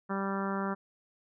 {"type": "harmonic tone", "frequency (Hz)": 195.7, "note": "G3", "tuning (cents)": -3, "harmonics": [1, 2, 3, 4, 5, 6, 7, 8, 9], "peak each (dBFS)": [-33, -38, -41, -42, -40, -40, -40, -45, -48], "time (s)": [0.09, 0.75], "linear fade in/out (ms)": 20, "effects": []}